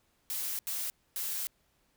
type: noise bursts at uneven times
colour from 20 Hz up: blue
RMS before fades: -35 dBFS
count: 3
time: 0.3-0.59 / 0.67-0.9 / 1.16-1.47 s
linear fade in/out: 0 ms
effects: pink hiss -72 dBFS RMS until 1.96 s